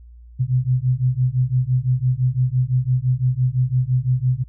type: beating tone pair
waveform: sine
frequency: 124.3 / 130.2 Hz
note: B2 / C3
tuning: +12 / -8 cents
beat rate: 5.9 Hz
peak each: -19 dBFS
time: 0.39-4.44 s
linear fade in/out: 20 ms
effects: added 59 Hz sine -40 dBFS peak until 4.48 s